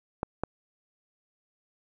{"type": "clicks", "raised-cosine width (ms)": 1, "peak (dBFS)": -14, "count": 2, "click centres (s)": [0.231, 0.436], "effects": []}